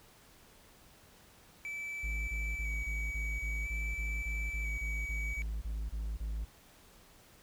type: tone with vibrato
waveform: triangle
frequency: 2292 Hz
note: D7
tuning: 43 cents flat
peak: -36 dBFS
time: 1.65-5.42 s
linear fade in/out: 0 ms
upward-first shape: square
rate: 0.5 Hz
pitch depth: 16 cents each way
type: tone bursts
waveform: triangle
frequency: 53.9 Hz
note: A1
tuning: 35 cents flat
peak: -32 dBFS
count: 16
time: 2.03-6.45 s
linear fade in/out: 10 ms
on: 250 ms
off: 28 ms
effects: pink hiss -60 dBFS RMS until 7.42 s